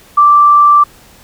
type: tone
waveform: sine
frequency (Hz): 1172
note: D6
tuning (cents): -4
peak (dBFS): -3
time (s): 0.17-0.84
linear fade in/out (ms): 10
effects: pink hiss -42 dBFS RMS until 1.23 s